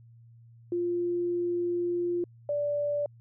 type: tone pair in turn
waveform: sine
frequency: 349.2 / 582.7 Hz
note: F4 / D5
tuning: 0 / -14 cents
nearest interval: major sixth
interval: 886 cents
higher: second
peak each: -26 dBFS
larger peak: neither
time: 0.72-2.24 / 2.49-3.06 s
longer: first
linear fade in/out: 2 ms
effects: added 116 Hz sine -51 dBFS peak until 3.2 s